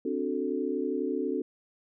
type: chord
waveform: sine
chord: D dominant seventh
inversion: third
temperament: equal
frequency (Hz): 261.6 / 293.7 / 370 / 440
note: C4 / D4 / F#4 / A4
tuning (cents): 0 / 0 / 0 / 0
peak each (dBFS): -33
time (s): 0.05-1.42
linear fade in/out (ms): 5
effects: none